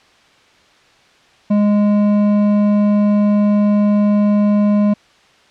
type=tone with hard clipping; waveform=triangle; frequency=206.7 Hz; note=G#3; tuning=8 cents flat; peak=-12 dBFS; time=1.5-4.94 s; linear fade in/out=10 ms; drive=12 dB; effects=white hiss -50 dBFS RMS until 5.5 s + low-pass 4000 Hz 12 dB/octave